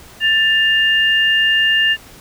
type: tone pair together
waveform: sine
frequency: 1770 / 2810 Hz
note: A6 / F7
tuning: +10 / +10 cents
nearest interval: minor sixth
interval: 800 cents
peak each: -14 dBFS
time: 0.2-1.97 s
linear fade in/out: 50 ms
effects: pink hiss -41 dBFS RMS until 2.2 s